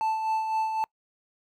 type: tone with tremolo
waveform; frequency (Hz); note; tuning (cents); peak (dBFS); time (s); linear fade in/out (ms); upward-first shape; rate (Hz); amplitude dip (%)
triangle; 880; A5; 0; -21; 0.01-0.84; 0; sine; 3.9; 45
effects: noise-tail reverb RT60 0.1 s tail -26 dB re dry